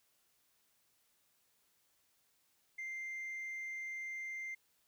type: tone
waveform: sine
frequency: 2093 Hz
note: C7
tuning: in tune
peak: -38 dBFS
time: 2.78-4.55 s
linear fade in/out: 10 ms
effects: tanh soft clip ceiling -39 dBFS + white hiss -75 dBFS RMS until 4.87 s